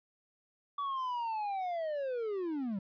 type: linear sweep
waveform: triangle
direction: down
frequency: 1149 to 185 Hz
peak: -31 dBFS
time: 0.78-2.79 s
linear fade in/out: 5 ms
effects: resampled to 11025 Hz + 12-bit